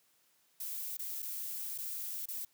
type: noise with dropouts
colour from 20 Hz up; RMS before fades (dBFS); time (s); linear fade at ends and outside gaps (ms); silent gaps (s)
violet; -40; 0.6-2.45; 5; 0.971-0.991 / 1.222-1.226 / 1.779-1.784 / 2.258-2.284
effects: white hiss -71 dBFS RMS until 2.53 s + high-pass 100 Hz 12 dB/octave